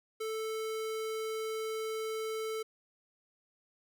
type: tone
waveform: square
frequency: 440 Hz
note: A4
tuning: in tune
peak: -35 dBFS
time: 0.2-2.63 s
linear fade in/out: 10 ms
effects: none